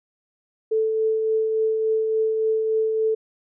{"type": "tone with tremolo", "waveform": "sine", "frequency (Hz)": 440, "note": "A4", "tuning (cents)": 0, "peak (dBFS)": -17, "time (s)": [0.71, 3.15], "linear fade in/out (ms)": 10, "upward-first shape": "triangle", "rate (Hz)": 3.5, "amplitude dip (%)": 35, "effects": []}